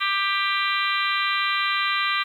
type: harmonic tone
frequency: 394.9 Hz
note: G4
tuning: 13 cents sharp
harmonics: 3 / 4 / 5 / 6 / 7 / 8 / 9 / 10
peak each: -25 / -30 / -28 / -28 / -33 / -31 / -35 / -31 dBFS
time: 0-2.24 s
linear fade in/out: 20 ms
effects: 9-bit